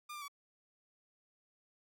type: tone with pitch steps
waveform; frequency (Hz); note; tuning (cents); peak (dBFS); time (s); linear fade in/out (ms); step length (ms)
sawtooth; 1203 / 1186 / 1136; D6 / D6 / C#6; +41 / +17 / +42; -40; 0.09-0.282; 10; 64
effects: none